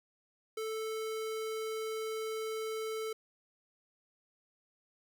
square tone, 440 Hz, A4, in tune, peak -36 dBFS, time 0.57-3.13 s, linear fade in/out 5 ms, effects none

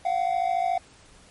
triangle tone pair together, 697 / 750.9 Hz, F5 / F#5, -4 / +25 cents, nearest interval minor second, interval 129 cents, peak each -23 dBFS, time 0.05-0.78 s, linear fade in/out 5 ms, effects pink hiss -53 dBFS RMS until 1.3 s + MP3 48 kbps

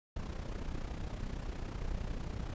brown noise with amplitude modulation, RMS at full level -36 dBFS, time 0.16-2.54 s, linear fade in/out 5 ms, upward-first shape sine, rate 30.9 Hz, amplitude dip 65%, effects resampled to 16000 Hz

